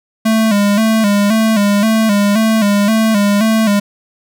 square tone with vibrato, 212.1 Hz, G#3, 37 cents sharp, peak -10 dBFS, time 0.25-3.8 s, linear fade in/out 10 ms, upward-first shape square, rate 1.9 Hz, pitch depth 75 cents each way, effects none

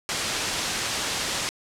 white low-pass noise, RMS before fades -28 dBFS, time 0.09-1.49 s, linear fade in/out 0 ms, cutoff 6600 Hz, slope 12 dB/octave, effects low-pass 11000 Hz 12 dB/octave

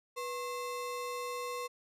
square ring-modulated tone, 784 Hz, G5, in tune, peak -34 dBFS, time 0.16-1.68 s, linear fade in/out 20 ms, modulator 293 Hz, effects resampled to 32000 Hz

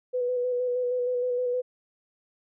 sine tone with vibrato, 495.6 Hz, B4, 6 cents sharp, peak -24 dBFS, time 0.13-1.62 s, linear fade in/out 20 ms, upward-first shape square, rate 6.4 Hz, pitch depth 20 cents each way, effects none

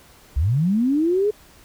sine linear sweep, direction up, 59.1 to 430 Hz, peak -16 dBFS, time 0.36-1.31 s, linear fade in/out 10 ms, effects pink hiss -50 dBFS RMS until 1.64 s

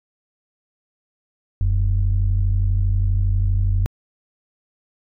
sine tone pair together, 42.36 / 94.8 Hz, E1 / F#2, +48 / +43 cents, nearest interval octave + major second, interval 1395 cents, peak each -17 dBFS, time 1.61-3.86 s, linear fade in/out 0 ms, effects tanh soft clip ceiling -10 dBFS

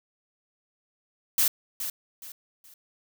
blue noise with echo, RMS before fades -22 dBFS, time 1.38-1.48 s, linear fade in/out 2 ms, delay 420 ms, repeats 3, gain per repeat -10 dB, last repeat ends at 2.74 s, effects none

